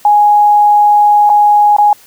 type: tone with dropouts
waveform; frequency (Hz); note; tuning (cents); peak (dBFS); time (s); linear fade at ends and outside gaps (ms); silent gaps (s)
sine; 830.6; G#5; 0; -4; 0.05-1.93; 2; 1.294-1.299 / 1.766-1.784
effects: white hiss -42 dBFS RMS until 2.06 s